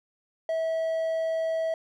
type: tone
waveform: triangle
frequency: 649 Hz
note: E5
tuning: 27 cents flat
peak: -23 dBFS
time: 0.49-1.74 s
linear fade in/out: 2 ms
effects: none